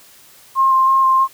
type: tone with vibrato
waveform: sine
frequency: 1061 Hz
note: C6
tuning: 24 cents sharp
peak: -10 dBFS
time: 0.55-1.28 s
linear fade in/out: 50 ms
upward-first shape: square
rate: 3.1 Hz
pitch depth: 11 cents each way
effects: white hiss -46 dBFS RMS until 1.33 s